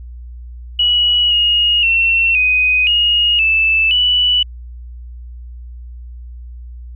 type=tone with pitch steps; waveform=sine; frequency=2924 / 2870 / 2706 / 2501 / 2869 / 2636 / 2961 Hz; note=F#7 / F7 / E7 / D#7 / F7 / E7 / F#7; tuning=-21 / +47 / +45 / +8 / +46 / -1 / +1 cents; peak=-10 dBFS; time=0.79-4.43 s; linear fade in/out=5 ms; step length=520 ms; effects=added 60 Hz sine -29 dBFS peak until 6.95 s